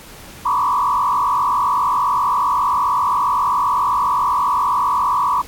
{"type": "tone with frequency modulation", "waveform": "sine", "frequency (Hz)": 1065, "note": "C6", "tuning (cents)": 30, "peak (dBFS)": -14, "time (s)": [0.45, 5.42], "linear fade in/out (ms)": 10, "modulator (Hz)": 47.5, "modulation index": 2.5, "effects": ["pink hiss -39 dBFS RMS until 5.47 s", "AAC 64 kbps"]}